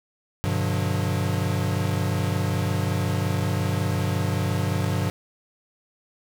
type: chord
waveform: square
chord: G major seventh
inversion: none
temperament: equal with one note detuned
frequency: 98 / 123.47 / 146.83 / 180.67 Hz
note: G2 / B2 / D3 / F#3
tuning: 0 / 0 / 0 / -41 cents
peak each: -26 / -30 / -30 / -30 dBFS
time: 0.44-5.1 s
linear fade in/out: 0 ms
effects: none